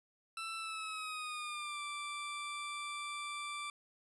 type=tone with pitch glide; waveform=20% pulse; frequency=1331 to 1172.2 Hz; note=E6 to D6; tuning=+16 to -4 cents; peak=-35 dBFS; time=0.37-3.7 s; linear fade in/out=2 ms; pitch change=-220 cents; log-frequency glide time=0.57-1.81 s; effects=resampled to 24000 Hz + 12-bit